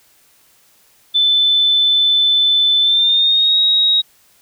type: tone with pitch glide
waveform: sine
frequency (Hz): 3518 to 3792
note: A7 to A#7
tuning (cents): -1 to +29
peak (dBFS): -10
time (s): 1.14-4.02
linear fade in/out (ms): 20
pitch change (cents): +130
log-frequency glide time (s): 2.81-3.59
effects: white hiss -53 dBFS RMS until 4.41 s